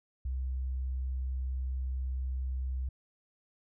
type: tone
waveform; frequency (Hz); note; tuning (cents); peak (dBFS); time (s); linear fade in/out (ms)
sine; 64.6; C2; -21; -31; 0.25-2.89; 5
effects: none